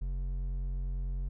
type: tone with hard clipping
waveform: triangle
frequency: 45.46 Hz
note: F#1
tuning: 30 cents flat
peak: -33 dBFS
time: 0.01-1.29 s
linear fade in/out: 10 ms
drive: 10 dB
effects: none